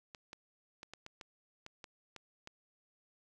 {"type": "clicks", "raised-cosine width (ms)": 0.2, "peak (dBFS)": -30, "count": 10, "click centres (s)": [0.148, 0.331, 0.831, 0.936, 1.064, 1.212, 1.664, 1.842, 2.163, 2.474], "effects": []}